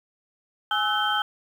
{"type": "tone cluster", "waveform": "sine", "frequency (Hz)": [837, 1300, 1509, 3138], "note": ["G#5", "E6", "F#6", "G7"], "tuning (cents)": [13, -24, 34, 1], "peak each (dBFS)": -27, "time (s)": [0.71, 1.22], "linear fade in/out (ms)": 2, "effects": ["8-bit"]}